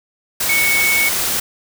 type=tone in noise; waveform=sine; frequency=2217 Hz; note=C#7; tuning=in tune; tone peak=-14 dBFS; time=0.49-1.09 s; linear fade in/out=5 ms; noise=white; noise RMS=-19 dBFS; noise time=0.4-1.4 s; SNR=+2 dB; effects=none